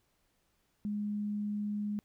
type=tone; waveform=sine; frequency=207.6 Hz; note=G#3; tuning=in tune; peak=-32 dBFS; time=0.85-1.99 s; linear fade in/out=0 ms; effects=pink hiss -75 dBFS RMS until 2.04 s